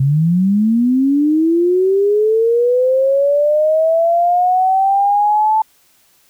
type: linear sweep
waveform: sine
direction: up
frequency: 130.81 to 880 Hz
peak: -10 dBFS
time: 0-5.62 s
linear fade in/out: 5 ms
effects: white hiss -54 dBFS RMS until 6.29 s